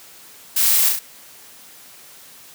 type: noise with echo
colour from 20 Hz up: blue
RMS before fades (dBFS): -18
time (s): 0.56-0.89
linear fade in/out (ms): 5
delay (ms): 34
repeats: 3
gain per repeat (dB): -3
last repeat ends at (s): 0.992
effects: white hiss -44 dBFS RMS until 2.54 s + high-pass 100 Hz 12 dB/octave